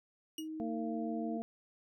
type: tone with exponential decay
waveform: sawtooth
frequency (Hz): 2879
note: F#7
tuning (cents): -48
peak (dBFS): -35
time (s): 0.38-0.48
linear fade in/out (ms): 2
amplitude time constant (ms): 21
type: tone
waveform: sine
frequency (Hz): 314.6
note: D#4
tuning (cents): +19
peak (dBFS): -39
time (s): 0.38-1.38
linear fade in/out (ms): 10
type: harmonic tone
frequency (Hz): 227.9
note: A#3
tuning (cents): -39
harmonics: 1 / 2 / 3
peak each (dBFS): -37 / -44 / -42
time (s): 0.6-1.42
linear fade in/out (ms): 0
effects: none